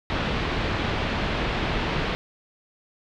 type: low-pass noise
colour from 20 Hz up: pink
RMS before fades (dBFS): -26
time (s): 0.1-2.15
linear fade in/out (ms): 0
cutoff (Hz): 3700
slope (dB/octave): 24
effects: none